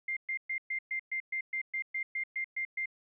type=tone bursts; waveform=sine; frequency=2100 Hz; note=C7; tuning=6 cents sharp; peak=-31 dBFS; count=14; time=0.08-2.858 s; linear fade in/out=5 ms; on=87 ms; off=120 ms; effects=none